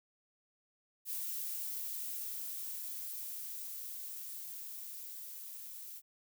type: noise with level ramp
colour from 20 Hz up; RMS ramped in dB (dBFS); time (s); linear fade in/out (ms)
violet; -39 to -48; 1.05-6.02; 50
effects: none